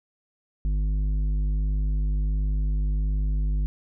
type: tone with tanh clipping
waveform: triangle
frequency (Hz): 50.7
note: G#1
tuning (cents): -41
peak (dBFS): -23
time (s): 0.65-3.66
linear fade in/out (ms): 0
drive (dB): 13
effects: none